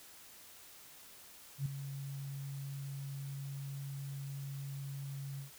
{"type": "tone with ADSR envelope", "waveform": "sine", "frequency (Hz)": 138.59, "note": "C#3", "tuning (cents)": 0, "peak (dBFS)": -30, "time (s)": [1.58, 5.51], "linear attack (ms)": 78, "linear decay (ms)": 5, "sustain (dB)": -10, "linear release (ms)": 120, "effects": ["white hiss -56 dBFS RMS until 5.58 s"]}